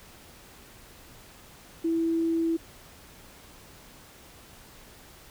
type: tone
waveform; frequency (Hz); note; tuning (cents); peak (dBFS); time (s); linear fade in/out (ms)
sine; 329.6; E4; 0; -23; 1.84-2.57; 10
effects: pink hiss -51 dBFS RMS until 5.3 s